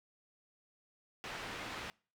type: low-pass noise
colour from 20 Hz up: white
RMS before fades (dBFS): -44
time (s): 1.24-1.9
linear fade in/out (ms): 0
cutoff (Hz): 2500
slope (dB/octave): 12
effects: noise-tail reverb RT60 0.4 s tail -25 dB re dry